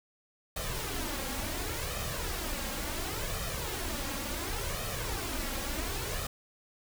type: noise with flanger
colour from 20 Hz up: pink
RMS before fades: -35 dBFS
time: 0.56-6.27 s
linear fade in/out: 5 ms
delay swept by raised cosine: 1.6 to 3.7 ms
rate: 0.7 Hz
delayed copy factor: +0.6
effects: none